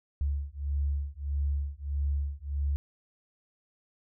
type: beating tone pair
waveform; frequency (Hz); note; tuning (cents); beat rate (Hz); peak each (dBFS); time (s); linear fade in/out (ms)
sine; 70.3 / 71.9; C#2 / D2; +25 / -36; 1.6; -31; 0.21-2.76; 0
effects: none

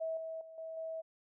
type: tone with level steps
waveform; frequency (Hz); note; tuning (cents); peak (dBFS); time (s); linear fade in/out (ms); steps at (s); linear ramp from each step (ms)
sine; 647; E5; -32; -34 / -39 / -49 / -41 / -38; 0-1.02; 20; 0.17 / 0.41 / 0.58 / 0.77; 2
effects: none

